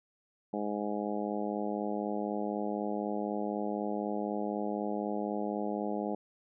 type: harmonic tone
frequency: 104 Hz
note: G#2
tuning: 3 cents sharp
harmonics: 2 / 3 / 4 / 5 / 6 / 7 / 8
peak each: -36 / -38 / -39 / -40 / -41 / -41 / -42 dBFS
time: 0.53-6.15 s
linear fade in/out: 5 ms
effects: none